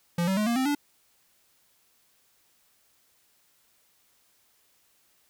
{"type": "tone with pitch steps", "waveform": "square", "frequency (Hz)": [172.2, 191.07, 212, 235.2, 261, 289.6], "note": ["F3", "G3", "G#3", "A#3", "C4", "D4"], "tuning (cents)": [-24, -44, 36, 16, -4, -24], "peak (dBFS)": -24, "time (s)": [0.18, 0.75], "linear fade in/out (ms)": 5, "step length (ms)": 95, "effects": ["white hiss -66 dBFS RMS until 5.29 s"]}